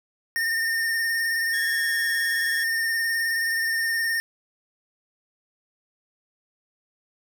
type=tone with vibrato; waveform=square; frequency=1823 Hz; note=A#6; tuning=39 cents flat; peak=-23 dBFS; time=0.36-4.2 s; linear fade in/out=0 ms; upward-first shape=sine; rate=19 Hz; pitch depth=27 cents each way
type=tone; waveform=30% pulse; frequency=1661.2 Hz; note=G#6; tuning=in tune; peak=-29 dBFS; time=1.53-2.64 s; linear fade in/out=10 ms
effects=none